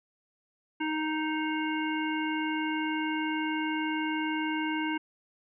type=harmonic tone; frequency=311.1 Hz; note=D#4; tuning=in tune; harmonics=1 / 3 / 5 / 7 / 9; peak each=-30 / -35 / -37 / -38 / -40 dBFS; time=0.8-4.98 s; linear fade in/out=10 ms; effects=none